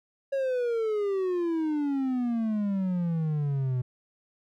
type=exponential sweep; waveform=triangle; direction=down; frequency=554.4 to 123.47 Hz; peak=-23 dBFS; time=0.32-3.82 s; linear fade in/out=10 ms; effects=none